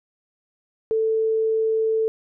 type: tone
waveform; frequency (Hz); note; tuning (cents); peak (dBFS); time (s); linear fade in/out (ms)
sine; 442.8; A4; +11; -18; 0.91-2.08; 0
effects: none